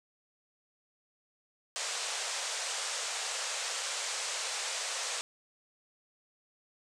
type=band-pass noise; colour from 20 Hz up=white; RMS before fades=-36 dBFS; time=1.76-5.21 s; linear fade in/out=0 ms; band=460 to 8500 Hz; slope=48 dB/octave; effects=none